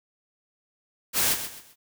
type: noise with echo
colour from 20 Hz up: white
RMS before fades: -23 dBFS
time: 1.13-1.37 s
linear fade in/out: 50 ms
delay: 130 ms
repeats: 3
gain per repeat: -10 dB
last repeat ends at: 1.76 s
effects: none